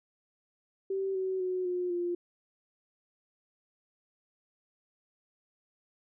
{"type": "tone with pitch steps", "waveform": "sine", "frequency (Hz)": [386.6, 377.1, 367.9, 358.8, 350], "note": ["G4", "F#4", "F#4", "F4", "F4"], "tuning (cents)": [-24, 33, -10, 47, 4], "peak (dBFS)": -29, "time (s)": [0.9, 2.15], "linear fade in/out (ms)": 5, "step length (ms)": 250, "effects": []}